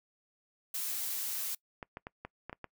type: noise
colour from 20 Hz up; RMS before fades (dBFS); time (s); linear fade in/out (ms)
blue; -36; 0.74-1.55; 5
type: clicks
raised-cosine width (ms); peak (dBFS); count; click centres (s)
0.5; -26; 7; 1.828 / 1.971 / 2.069 / 2.25 / 2.496 / 2.529 / 2.643
effects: noise-tail reverb RT60 0.1 s tail -24 dB re dry